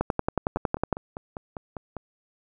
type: two click trains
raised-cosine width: 1 ms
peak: -20 / -9 dBFS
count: 8 / 11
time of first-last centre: 0.57-1.967 / 0.01-0.927 s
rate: 5.01 / 10.9 Hz
effects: none